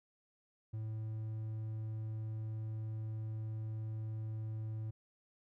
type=tone; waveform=triangle; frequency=109.6 Hz; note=A2; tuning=6 cents flat; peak=-36 dBFS; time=0.73-4.91 s; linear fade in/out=10 ms; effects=none